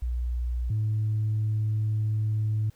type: tone pair in turn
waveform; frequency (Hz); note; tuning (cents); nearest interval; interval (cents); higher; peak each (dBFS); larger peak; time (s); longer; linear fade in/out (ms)
sine; 60.5 / 107.8; B1 / A2; -35 / -35; minor seventh; 1000; second; -25 / -22; second; 0.02-0.7 / 0.7-2.7; second; 5
effects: tanh soft clip ceiling -20 dBFS + pink hiss -63 dBFS RMS until 2.75 s